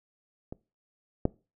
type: clicks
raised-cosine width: 2 ms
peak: -24 / -10 dBFS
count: 2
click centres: 0.525 / 1.254 s
effects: noise-tail reverb RT60 0.3 s tail -22 dB re dry